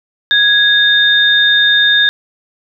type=tone pair together; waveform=sine; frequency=1661.2 / 3650 Hz; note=G#6 / A#7; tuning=0 / -37 cents; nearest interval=octave + major second; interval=1363 cents; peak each=-10 dBFS; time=0.31-2.09 s; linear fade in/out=0 ms; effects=none